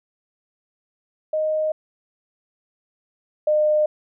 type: tone pair in turn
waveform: sine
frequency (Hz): 621 / 607.5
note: D#5 / D#5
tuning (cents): -3 / -42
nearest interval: unison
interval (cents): 39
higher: first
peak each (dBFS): -19 / -15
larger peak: second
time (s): 1.33-1.72 / 3.47-3.86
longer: neither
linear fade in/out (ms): 5
effects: none